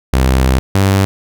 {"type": "tone pair in turn", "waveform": "sawtooth", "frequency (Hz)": [65, 97.39], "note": ["C2", "G2"], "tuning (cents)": [-11, -11], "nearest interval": "perfect fifth", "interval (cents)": 700, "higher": "second", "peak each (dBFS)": -5, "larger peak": "neither", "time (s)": [[0.13, 0.59], [0.75, 1.05]], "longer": "first", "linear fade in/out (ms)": 0, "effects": []}